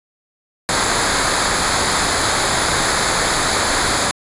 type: noise with comb filter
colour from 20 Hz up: pink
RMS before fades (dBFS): -17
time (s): 0.69-4.11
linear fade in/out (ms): 0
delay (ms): 0.35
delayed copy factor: -0.65
effects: resampled to 24000 Hz